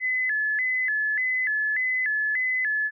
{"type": "tone with vibrato", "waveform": "sine", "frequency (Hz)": 1864.7, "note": "A#6", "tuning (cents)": 0, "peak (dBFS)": -22, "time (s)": [0, 2.91], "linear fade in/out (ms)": 50, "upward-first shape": "square", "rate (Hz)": 1.7, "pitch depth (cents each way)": 140, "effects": []}